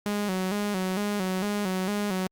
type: tone with vibrato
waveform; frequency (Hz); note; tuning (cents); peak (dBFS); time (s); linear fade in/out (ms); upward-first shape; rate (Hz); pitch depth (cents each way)
sawtooth; 196; G3; 0; -22; 0.06-2.27; 0; square; 2.2; 87
effects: Opus 48 kbps